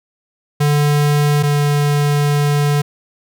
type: tone pair in turn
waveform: square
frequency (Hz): 146.6 / 145.67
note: D3 / D3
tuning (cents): -3 / -14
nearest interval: unison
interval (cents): 11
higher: first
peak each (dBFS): -12 / -13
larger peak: first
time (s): 0.6-1.43 / 1.43-2.82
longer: second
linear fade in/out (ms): 10
effects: none